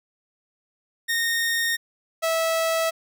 sawtooth tone pair in turn, 1846 / 652.7 Hz, A#6 / E5, -17 / -17 cents, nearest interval octave + tritone, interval 1800 cents, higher first, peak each -18 / -17 dBFS, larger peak second, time 1.08-1.77 / 2.22-2.91 s, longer neither, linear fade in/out 20 ms, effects none

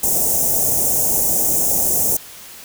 white band-stop noise, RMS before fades -17 dBFS, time 0.03-2.17 s, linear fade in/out 5 ms, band 820 to 6100 Hz, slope 48 dB/octave, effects white hiss -38 dBFS RMS until 2.64 s

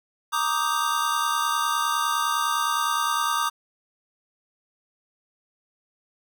square chord, Eb major seventh, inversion second, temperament equal, 932.3 / 1174.7 / 1244.5 / 1568 Hz, Bb5 / D6 / Eb6 / G6, 0 / 0 / 0 / 0 cents, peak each -30 / -27 / -27 / -33 dBFS, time 0.32-3.5 s, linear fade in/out 20 ms, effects none

